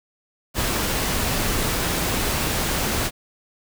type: noise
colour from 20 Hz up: pink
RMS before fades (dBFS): -23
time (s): 0.54-3.11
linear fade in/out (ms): 50
effects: none